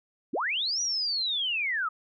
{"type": "linear two-way sweep", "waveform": "sine", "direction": "up then down", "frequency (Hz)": [172.8, 5870, 1217], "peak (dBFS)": -26, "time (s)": [0.33, 1.89], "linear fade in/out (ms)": 10, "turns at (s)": 0.81, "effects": []}